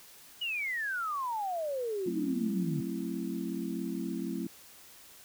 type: exponential sweep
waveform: sine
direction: down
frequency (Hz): 2960 to 140.6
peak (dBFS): -31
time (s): 0.41-2.81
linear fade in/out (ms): 10
type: chord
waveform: sine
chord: F# half-diminished seventh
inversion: none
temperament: just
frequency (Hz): 185 / 222 / 266.4 / 333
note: F#3 / A3 / C4 / E4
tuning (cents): 0 / +16 / +31 / +18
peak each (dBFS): -38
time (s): 2.06-4.47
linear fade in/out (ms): 5
effects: white hiss -54 dBFS RMS until 5.24 s